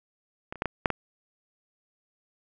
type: clicks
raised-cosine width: 0.5 ms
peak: -20 / -28 / -11 / -12 / -6 / -12 dBFS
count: 6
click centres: 0.525 / 0.557 / 0.621 / 0.657 / 0.858 / 0.903 s
effects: none